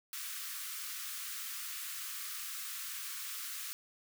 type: high-pass noise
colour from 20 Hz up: white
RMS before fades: -42 dBFS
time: 0.13-3.73 s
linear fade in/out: 0 ms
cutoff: 1100 Hz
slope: 96 dB/octave
effects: none